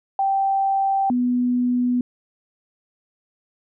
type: tone pair in turn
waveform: sine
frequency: 781 / 246.6 Hz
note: G5 / B3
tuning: -7 / -2 cents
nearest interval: octave + minor sixth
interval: 1995 cents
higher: first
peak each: -17 dBFS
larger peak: neither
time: 0.19-1.1 / 1.1-2.01 s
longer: neither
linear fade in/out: 2 ms
effects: none